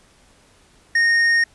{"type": "tone with hard clipping", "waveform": "sine", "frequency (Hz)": 1851, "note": "A#6", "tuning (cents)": -13, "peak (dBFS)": -15, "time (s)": [0.95, 1.44], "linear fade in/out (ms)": 5, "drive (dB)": 6, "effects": ["pink hiss -54 dBFS RMS until 1.54 s", "resampled to 24000 Hz"]}